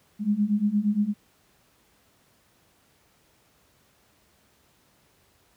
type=beating tone pair; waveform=sine; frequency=202.6 / 211.2 Hz; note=G#3 / G#3; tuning=-43 / +29 cents; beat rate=8.6 Hz; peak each=-25 / -23 dBFS; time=0.19-1.14 s; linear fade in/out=50 ms; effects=pink hiss -63 dBFS RMS until 5.56 s + high-pass 60 Hz 12 dB/octave